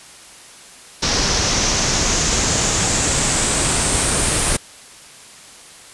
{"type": "noise with low-pass filter sweep", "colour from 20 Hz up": "pink", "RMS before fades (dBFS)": -18, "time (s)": [1.02, 4.57], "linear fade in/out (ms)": 10, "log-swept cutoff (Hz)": [5500, 9500], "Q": 4, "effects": ["white hiss -41 dBFS RMS until 5.93 s", "resampled to 24000 Hz"]}